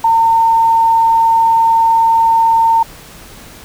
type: tone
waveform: sine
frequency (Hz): 909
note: A#5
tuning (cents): -44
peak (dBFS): -7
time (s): 0.04-2.83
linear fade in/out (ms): 5
effects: pink hiss -36 dBFS RMS until 3.64 s